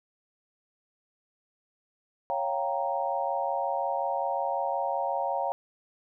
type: chord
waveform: sine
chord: G half-diminished seventh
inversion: second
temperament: equal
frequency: 554.4 / 698.5 / 784 / 932.3 Hz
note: Db5 / F5 / G5 / Bb5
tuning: 0 / 0 / 0 / 0 cents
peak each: -32 dBFS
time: 2.3-5.52 s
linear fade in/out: 0 ms
effects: none